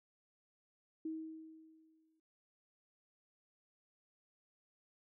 sine tone with exponential decay, 318.6 Hz, D#4, 41 cents sharp, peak -37 dBFS, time 1.05-2.2 s, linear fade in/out 5 ms, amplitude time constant 250 ms, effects none

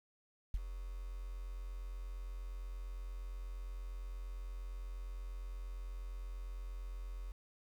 sine tone with ADSR envelope, 44.3 Hz, F1, 25 cents sharp, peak -29 dBFS, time 0.54-7.32 s, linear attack 4 ms, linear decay 37 ms, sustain -12 dB, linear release 5 ms, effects 10-bit

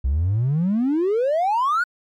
triangle exponential sweep, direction up, 61.74 to 1498 Hz, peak -14 dBFS, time 0.04-1.84 s, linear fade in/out 10 ms, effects tanh soft clip ceiling -13 dBFS + MP3 96 kbps

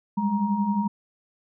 sine tone cluster, 195 / 206.3 / 941 Hz, G3 / G#3 / A#5, -9 / -11 / +16 cents, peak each -29 / -23 / -28 dBFS, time 0.17-0.88 s, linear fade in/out 10 ms, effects none

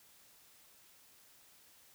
silence, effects white hiss -63 dBFS RMS until 1.94 s

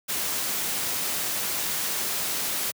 white noise, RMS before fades -28 dBFS, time 0.08-2.72 s, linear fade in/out 20 ms, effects high-pass 100 Hz 12 dB/octave

